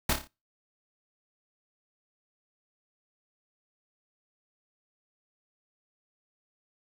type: noise with echo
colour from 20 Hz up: pink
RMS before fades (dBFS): -25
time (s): 0.09-0.13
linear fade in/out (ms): 5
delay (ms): 29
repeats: 5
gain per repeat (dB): -6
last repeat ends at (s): 0.275
effects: noise-tail reverb RT60 0.3 s tail -25 dB re dry